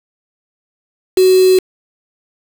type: tone with quantisation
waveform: sine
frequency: 373 Hz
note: F#4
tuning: 14 cents sharp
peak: -6 dBFS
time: 1.17-1.59 s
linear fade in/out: 5 ms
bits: 3
effects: none